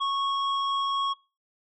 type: tone pair together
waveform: sine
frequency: 1103 / 3305 Hz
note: C#6 / G#7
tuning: -9 / -9 cents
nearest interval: octave + perfect fifth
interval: 1900 cents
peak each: -24 / -29 dBFS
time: 0-1.14 s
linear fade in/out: 20 ms
effects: noise-tail reverb RT60 0.3 s tail -24 dB re dry + tanh soft clip ceiling -21 dBFS